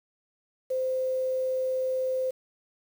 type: tone with quantisation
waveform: sine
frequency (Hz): 518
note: C5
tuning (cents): -17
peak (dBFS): -25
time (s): 0.7-2.31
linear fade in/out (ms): 10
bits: 8
effects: none